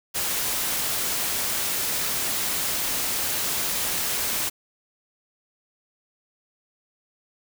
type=noise; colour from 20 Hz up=white; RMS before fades=-26 dBFS; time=0.14-4.5 s; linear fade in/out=20 ms; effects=none